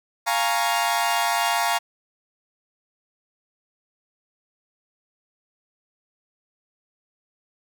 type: chord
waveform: sawtooth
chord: Bb minor seventh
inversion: second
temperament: equal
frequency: 698.5 / 830.6 / 932.3 / 1108.7 Hz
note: F5 / Ab5 / Bb5 / Db6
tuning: 0 / 0 / 0 / 0 cents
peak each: -21 / -23 / -21 / -25 dBFS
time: 0.26-1.79 s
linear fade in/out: 20 ms
effects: none